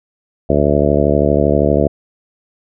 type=harmonic tone; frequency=72.6 Hz; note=D2; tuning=19 cents flat; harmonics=1 / 2 / 3 / 4 / 5 / 6 / 7 / 8 / 9; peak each=-19 / -19 / -19 / -19 / -19 / -19 / -19 / -19 / -19 dBFS; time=0.49-1.88 s; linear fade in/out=10 ms; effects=none